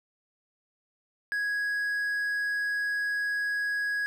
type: tone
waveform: triangle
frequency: 1661.2 Hz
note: G#6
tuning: in tune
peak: -25 dBFS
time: 1.32-4.06 s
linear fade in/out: 0 ms
effects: none